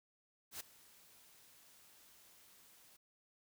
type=noise with ADSR envelope; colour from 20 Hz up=white; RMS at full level=-44 dBFS; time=0.51-2.97 s; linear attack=92 ms; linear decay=10 ms; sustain=-20 dB; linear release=9 ms; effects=none